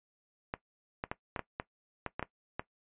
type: clicks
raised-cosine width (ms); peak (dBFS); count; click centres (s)
0.5; -19; 10; 0.539 / 1.039 / 1.115 / 1.362 / 1.393 / 1.599 / 2.063 / 2.195 / 2.227 / 2.595
effects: noise-tail reverb RT60 0.1 s tail -17 dB re dry + resampled to 8000 Hz